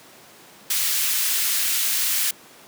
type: high-pass noise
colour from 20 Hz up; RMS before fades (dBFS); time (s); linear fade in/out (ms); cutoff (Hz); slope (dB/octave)
white; -22; 0.7-2.31; 5; 1800; 12
effects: pink hiss -47 dBFS RMS until 2.67 s + high-pass 200 Hz 12 dB/octave